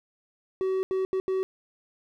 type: tone bursts at uneven times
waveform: triangle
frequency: 378.6 Hz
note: F#4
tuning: 40 cents sharp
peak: -22 dBFS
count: 4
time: 0.61-0.83 / 0.91-1.05 / 1.13-1.2 / 1.28-1.43 s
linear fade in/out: 0 ms
effects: none